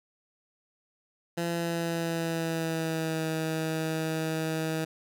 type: tone with pitch glide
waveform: 15% pulse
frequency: 170 to 159.53 Hz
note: F3 to D#3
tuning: -46 to +44 cents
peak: -22 dBFS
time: 1.37-4.85 s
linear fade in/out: 10 ms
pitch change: -110 cents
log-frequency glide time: 1.48-3.26 s
effects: none